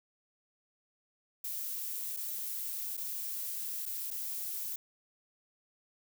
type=noise with dropouts; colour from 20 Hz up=violet; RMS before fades=-38 dBFS; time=1.44-4.76 s; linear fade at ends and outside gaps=5 ms; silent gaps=2.166-2.17 / 2.969-2.975 / 3.856-3.86 / 4.105-4.11 s; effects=none